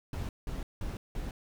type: noise bursts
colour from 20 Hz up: brown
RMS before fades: -36 dBFS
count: 4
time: 0.13-1.31 s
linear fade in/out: 2 ms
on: 160 ms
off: 180 ms
effects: none